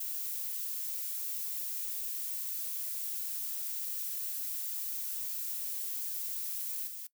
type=noise with level steps; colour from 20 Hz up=violet; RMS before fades=-37 / -43 dBFS; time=0-7.07 s; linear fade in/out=5 ms; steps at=6.87 s; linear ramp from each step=5 ms; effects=noise-tail reverb RT60 0.1 s tail -20 dB re dry